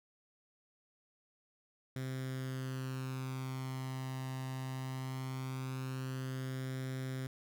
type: tone with flanger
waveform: sawtooth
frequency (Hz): 130.81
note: C3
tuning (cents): 0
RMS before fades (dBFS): -40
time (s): 1.96-7.27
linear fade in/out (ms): 2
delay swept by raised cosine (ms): 0.55 to 1.05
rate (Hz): 0.2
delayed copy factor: +0.65
effects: none